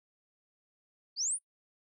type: linear sweep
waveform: sine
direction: up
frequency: 4294 to 10000 Hz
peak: -29 dBFS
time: 1.16-1.39 s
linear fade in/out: 50 ms
effects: noise-tail reverb RT60 0.1 s tail -24 dB re dry